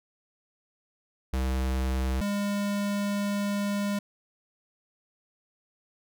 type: tone pair in turn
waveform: square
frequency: 65 / 202.8 Hz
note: C2 / G#3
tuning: -11 / -41 cents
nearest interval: octave + minor sixth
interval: 1970 cents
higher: second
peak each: -26 / -27 dBFS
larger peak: first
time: 1.33-2.21 / 2.21-3.99 s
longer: second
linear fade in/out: 5 ms
effects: none